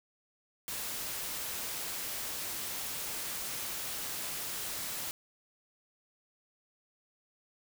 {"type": "noise", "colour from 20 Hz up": "white", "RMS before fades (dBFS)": -38, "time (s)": [0.68, 5.11], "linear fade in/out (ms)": 0, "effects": []}